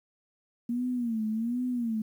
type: tone with vibrato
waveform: sine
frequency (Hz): 233.1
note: A#3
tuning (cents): 0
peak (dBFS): -27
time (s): 0.69-2.02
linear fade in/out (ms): 5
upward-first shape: sine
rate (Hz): 1.3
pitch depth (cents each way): 130
effects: 10-bit